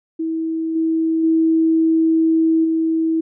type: tone with level steps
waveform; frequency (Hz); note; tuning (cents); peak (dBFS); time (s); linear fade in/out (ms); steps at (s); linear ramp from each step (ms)
sine; 323.6; E4; -32; -19 / -15 / -12 / -15; 0.19-3.21; 10; 0.75 / 1.23 / 2.64; 10
effects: none